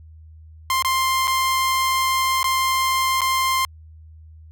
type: tone with dropouts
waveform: sawtooth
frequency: 1051 Hz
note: C6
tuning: 7 cents sharp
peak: -14 dBFS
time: 0.7-3.65 s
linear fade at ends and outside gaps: 1 ms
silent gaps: 0.824-0.847 / 1.273-1.278 / 2.43-2.442 / 3.208-3.216 s
effects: added 79 Hz sine -41 dBFS peak until 4.51 s